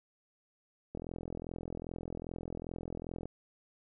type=click train; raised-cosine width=2 ms; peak=-27 dBFS; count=99; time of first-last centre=0.95-3.256 s; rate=42.5 Hz; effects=none